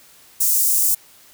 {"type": "high-pass noise", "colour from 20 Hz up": "white", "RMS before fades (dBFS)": -17, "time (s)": [0.4, 0.95], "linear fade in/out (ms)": 10, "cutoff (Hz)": 6800, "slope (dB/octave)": 24, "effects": ["white hiss -49 dBFS RMS until 1.33 s"]}